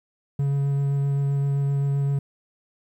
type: tone with vibrato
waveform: triangle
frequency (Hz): 140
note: C#3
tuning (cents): +18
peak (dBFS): -18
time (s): 0.39-2.19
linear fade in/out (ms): 5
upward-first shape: sine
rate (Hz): 7.7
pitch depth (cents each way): 10
effects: 10-bit